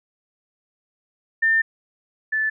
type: tone pair in turn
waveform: sine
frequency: 1800 / 1748.8 Hz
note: A6 / A6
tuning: +39 / -11 cents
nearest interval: unison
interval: 50 cents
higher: first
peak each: -15 / -19 dBFS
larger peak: first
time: 1.42-1.62 / 2.32-2.5 s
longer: first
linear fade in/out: 10 ms
effects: none